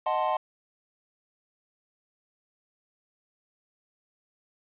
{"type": "chord", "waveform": "triangle", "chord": "D# diminished seventh", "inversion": "none", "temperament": "equal", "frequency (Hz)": [622.3, 740, 880, 1046.5], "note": ["D#5", "F#5", "A5", "C6"], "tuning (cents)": [0, 0, 0, 0], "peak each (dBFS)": -28, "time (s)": [0.06, 0.37], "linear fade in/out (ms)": 5, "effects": ["resampled to 8000 Hz", "9-bit"]}